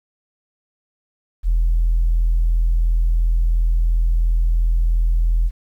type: tone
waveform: sine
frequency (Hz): 41.45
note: E1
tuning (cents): +10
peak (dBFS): -12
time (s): 1.43-5.51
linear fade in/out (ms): 50
effects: tanh soft clip ceiling -10 dBFS + 9-bit